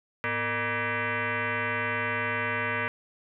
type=tone with frequency modulation; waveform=sine; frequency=246.9 Hz; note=B3; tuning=in tune; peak=-26 dBFS; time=0.24-2.88 s; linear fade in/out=0 ms; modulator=354 Hz; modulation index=6.2; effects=none